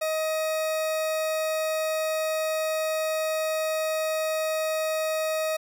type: tone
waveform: 40% pulse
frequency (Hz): 630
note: D#5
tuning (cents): +21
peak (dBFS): -24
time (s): 0.01-5.57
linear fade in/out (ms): 10
effects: none